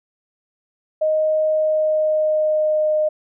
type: tone with pitch glide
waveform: sine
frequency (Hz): 622.3 to 614.1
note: D#5 to D#5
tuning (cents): 0 to -23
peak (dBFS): -15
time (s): 1.01-3.09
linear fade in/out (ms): 10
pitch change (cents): -23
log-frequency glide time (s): 1.47-2.96
effects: none